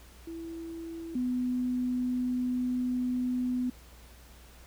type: tone pair in turn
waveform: sine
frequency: 330.8 / 249.9 Hz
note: E4 / B3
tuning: +6 / +21 cents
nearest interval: perfect fourth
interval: 485 cents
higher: first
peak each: -37 / -27 dBFS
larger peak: second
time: 0.27-1.15 / 1.15-3.7 s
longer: second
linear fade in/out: 5 ms
effects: added 60 Hz sine -52 dBFS peak until 4.66 s + pink hiss -56 dBFS RMS until 4.66 s